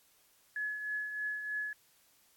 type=tone with tremolo; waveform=sine; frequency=1700 Hz; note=G#6; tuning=40 cents sharp; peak=-32 dBFS; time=0.56-1.73 s; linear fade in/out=2 ms; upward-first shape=triangle; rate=3.2 Hz; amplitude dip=55%; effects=white hiss -67 dBFS RMS until 2.36 s + AAC 64 kbps